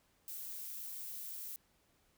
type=noise; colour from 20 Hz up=violet; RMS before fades=-45 dBFS; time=0.28-1.56 s; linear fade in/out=0 ms; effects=pink hiss -73 dBFS RMS until 2.17 s